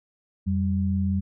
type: tone pair together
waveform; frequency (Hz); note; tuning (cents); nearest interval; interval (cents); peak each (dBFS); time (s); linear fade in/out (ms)
sine; 87.83 / 193.9; F2 / G3; +10 / -19; octave + major second; 1371; -24; 0.46-1.21; 20
effects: none